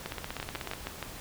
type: two click trains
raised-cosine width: 0.3 ms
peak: -19 / -18 dBFS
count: 12 / 5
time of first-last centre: 0.06-0.735 / 0.4-1.027 s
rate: 16.3 / 6.38 Hz
effects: pink hiss -44 dBFS RMS until 1.2 s